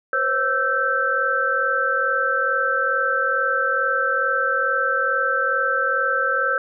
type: tone cluster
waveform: sine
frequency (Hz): 497.7 / 540 / 1329 / 1552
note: B4 / C#5 / E6 / G6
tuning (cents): +13 / -45 / +14 / -18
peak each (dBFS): -29 / -26 / -22 / -21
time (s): 0.13-6.58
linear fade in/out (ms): 2
effects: none